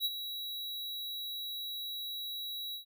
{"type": "tone with ADSR envelope", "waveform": "square", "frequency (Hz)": 3884, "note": "B7", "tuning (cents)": -30, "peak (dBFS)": -28, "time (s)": [0, 2.85], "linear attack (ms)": 51, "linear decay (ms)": 38, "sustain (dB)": -10, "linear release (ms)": 110, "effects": []}